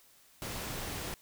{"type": "noise", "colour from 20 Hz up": "pink", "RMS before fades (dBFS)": -39, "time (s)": [0.42, 1.14], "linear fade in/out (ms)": 0, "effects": ["white hiss -62 dBFS RMS until 1.21 s"]}